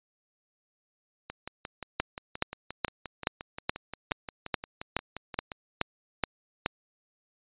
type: two click trains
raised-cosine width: 0.3 ms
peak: -21 / -9 dBFS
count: 25 / 12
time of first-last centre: 1.3-5.518 / 2-6.661 s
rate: 5.69 / 2.36 Hz
effects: resampled to 8000 Hz